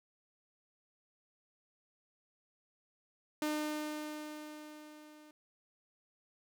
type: tone with level ramp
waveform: sawtooth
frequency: 303 Hz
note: D#4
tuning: 46 cents flat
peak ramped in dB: -28 to -52 dBFS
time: 3.42-5.31 s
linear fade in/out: 2 ms
effects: none